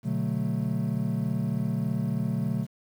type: chord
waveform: triangle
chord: B minor seventh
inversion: none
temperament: equal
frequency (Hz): 123.47 / 146.83 / 185 / 220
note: B2 / D3 / F#3 / A3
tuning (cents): 0 / 0 / 0 / 0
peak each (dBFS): -29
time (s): 0.03-2.67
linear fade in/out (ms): 50
effects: 9-bit